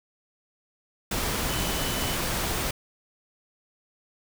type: tone in noise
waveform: sine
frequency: 3005 Hz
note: F#7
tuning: 26 cents sharp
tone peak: -37 dBFS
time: 1.49-2.16 s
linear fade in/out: 5 ms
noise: pink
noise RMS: -28 dBFS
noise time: 1.11-2.71 s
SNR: -12 dB
effects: none